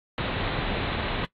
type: low-pass noise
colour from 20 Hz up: pink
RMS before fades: -29 dBFS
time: 0.18-1.25 s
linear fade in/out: 0 ms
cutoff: 4000 Hz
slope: 96 dB/octave
effects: noise-tail reverb RT60 0.1 s tail -18 dB re dry + AAC 32 kbps